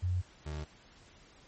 sine / 30% pulse tone pair in turn, 90.3 / 75.93 Hz, F#2 / D#2, -42 / -42 cents, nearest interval minor third, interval 300 cents, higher first, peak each -28 / -34 dBFS, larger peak first, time 0.02-0.22 / 0.45-0.65 s, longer neither, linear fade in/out 20 ms, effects pink hiss -59 dBFS RMS until 1.47 s + MP3 32 kbps

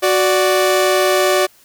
sawtooth tone pair together, 370 / 586 Hz, F#4 / D5, 0 / -4 cents, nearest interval minor sixth, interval 796 cents, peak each -11 dBFS, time 0.02-1.47 s, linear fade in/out 20 ms, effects white hiss -50 dBFS RMS until 1.64 s

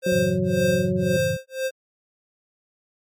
square tone with tremolo, 525 Hz, C5, 6 cents sharp, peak -20 dBFS, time 0.02-1.71 s, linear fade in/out 50 ms, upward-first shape sine, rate 1.9 Hz, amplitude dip 100%
harmonic tone, 183.9 Hz, F#3, 10 cents flat, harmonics 1 / 2 / 3, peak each -23 / -26 / -28 dBFS, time 0.06-1.17 s, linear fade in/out 5 ms
sine chord, F# minor seventh, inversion none, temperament equal, 92.5 / 110 / 138.59 / 164.81 Hz, F#2 / A2 / C#3 / E3, 0 / 0 / 0 / 0 cents, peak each -33 / -31 / -30 / -29 dBFS, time 0.12-1.37 s, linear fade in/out 5 ms
effects MP3 64 kbps

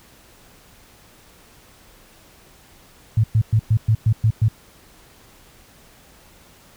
sine tone bursts, 110 Hz, A2, in tune, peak -12 dBFS, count 8, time 3.17-4.484 s, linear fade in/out 5 ms, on 68 ms, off 110 ms, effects pink hiss -50 dBFS RMS until 6.76 s

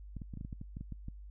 clicks, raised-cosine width 5 ms, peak -30 dBFS, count 12, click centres 0.167 / 0.218 / 0.338 / 0.373 / 0.411 / 0.449 / 0.528 / 0.614 / 0.769 / 0.81 / 0.923 / 1.084 s, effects noise-tail reverb RT60 0.1 s tail -26 dB re dry + added 50 Hz sine -46 dBFS peak until 1.3 s

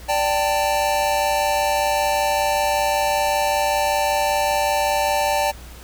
square chord, D suspended fourth, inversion none, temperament equal with one note detuned, 587.3 / 784 / 889.2 Hz, D5 / G5 / A5, 0 / 0 / +18 cents, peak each -23 dBFS, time 0.08-5.52 s, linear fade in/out 20 ms, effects added 60 Hz sine -38 dBFS peak until 5.83 s + pink hiss -43 dBFS RMS until 5.83 s

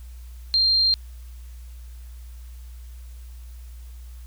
sine tone, 4184 Hz, C8, 1 cent flat, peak -16 dBFS, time 0.54-0.94 s, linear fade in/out 0 ms, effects added 60 Hz sine -37 dBFS peak until 4.26 s + white hiss -56 dBFS RMS until 4.26 s

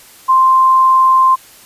sine tone, 1046.5 Hz, C6, in tune, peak -6 dBFS, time 0.28-1.36 s, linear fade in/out 20 ms, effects white hiss -41 dBFS RMS until 1.65 s + resampled to 32000 Hz

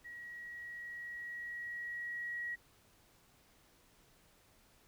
sine tone with level ramp, 1910 Hz, A#6, 42 cents sharp, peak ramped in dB -46 to -37 dBFS, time 0.04-2.56 s, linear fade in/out 20 ms, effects pink hiss -67 dBFS RMS until 4.87 s

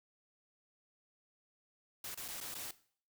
white noise with dropouts, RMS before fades -44 dBFS, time 2.04-2.71 s, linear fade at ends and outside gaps 2 ms, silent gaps 2.145-2.174 / 2.281-2.285 / 2.403-2.411 / 2.543-2.551 s, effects noise-tail reverb RT60 0.5 s tail -17 dB re dry

